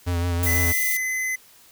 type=tone with vibrato; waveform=square; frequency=86.9 Hz; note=F2; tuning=8 cents flat; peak=-22 dBFS; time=0.06-0.73 s; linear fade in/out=20 ms; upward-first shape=sine; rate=6 Hz; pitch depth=34 cents each way
type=noise; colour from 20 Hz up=violet; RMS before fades=-25 dBFS; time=0.43-0.97 s; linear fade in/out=2 ms
type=tone with pitch glide; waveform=square; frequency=2014 to 2035 Hz; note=B6 to C7; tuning=+33 to -49 cents; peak=-24 dBFS; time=0.46-1.36 s; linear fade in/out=10 ms; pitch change=+18 cents; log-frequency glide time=0.6-1.12 s
effects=white hiss -52 dBFS RMS until 1.71 s